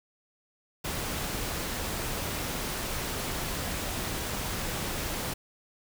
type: noise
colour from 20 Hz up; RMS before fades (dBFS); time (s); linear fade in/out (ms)
pink; -33; 0.84-5.34; 10
effects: none